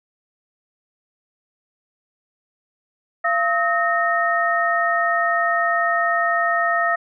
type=tone cluster; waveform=sine; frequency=684 / 1281 / 1844 Hz; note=F5 / E6 / A#6; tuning=-36 / -50 / -19 cents; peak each=-21 dBFS; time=3.24-6.96 s; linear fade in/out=10 ms; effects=none